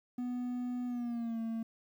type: tone with pitch glide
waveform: triangle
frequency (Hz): 246.9 to 226.4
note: B3 to A3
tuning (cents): 0 to +50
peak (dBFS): -32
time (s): 0.18-1.63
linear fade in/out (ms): 5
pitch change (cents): -150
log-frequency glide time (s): 0.86-1.39
effects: 11-bit